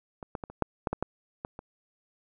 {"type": "clicks", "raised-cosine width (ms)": 1, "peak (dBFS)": [-25, -19, -22, -30, -10, -13, -15, -14, -20, -26], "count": 10, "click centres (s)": [0.228, 0.352, 0.438, 0.5, 0.623, 0.872, 0.93, 1.026, 1.449, 1.591], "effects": []}